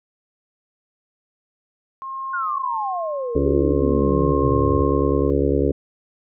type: tone with tremolo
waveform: sine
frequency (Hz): 1069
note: C6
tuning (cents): +37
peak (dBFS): -24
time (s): 2.02-5.3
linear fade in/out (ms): 0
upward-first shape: sine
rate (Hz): 0.49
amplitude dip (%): 90
type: exponential sweep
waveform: sine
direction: down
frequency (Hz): 1472 to 83.3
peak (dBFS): -23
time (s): 2.33-4.83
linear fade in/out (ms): 10
type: harmonic tone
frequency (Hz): 70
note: C#2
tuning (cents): +18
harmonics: 1 / 2 / 4 / 5 / 6 / 7 / 8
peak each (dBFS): -23 / -26 / -22 / -24 / -22 / -24 / -30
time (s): 3.35-5.72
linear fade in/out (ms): 5
effects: none